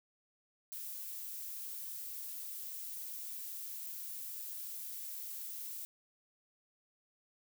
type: noise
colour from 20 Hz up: violet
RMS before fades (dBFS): -44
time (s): 0.72-5.85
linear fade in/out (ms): 0
effects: none